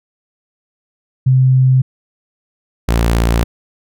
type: tone pair in turn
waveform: sine / sawtooth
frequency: 130 / 57.39 Hz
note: C3 / A#1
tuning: -11 / -26 cents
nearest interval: octave + major second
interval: 1415 cents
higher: first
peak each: -7 dBFS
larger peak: neither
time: 1.26-1.82 / 2.88-3.44 s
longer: neither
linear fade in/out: 10 ms
effects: none